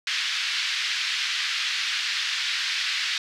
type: band-pass noise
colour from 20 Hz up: white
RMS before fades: -27 dBFS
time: 0.07-3.18 s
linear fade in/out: 2 ms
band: 1600 to 4500 Hz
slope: 24 dB/octave
effects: none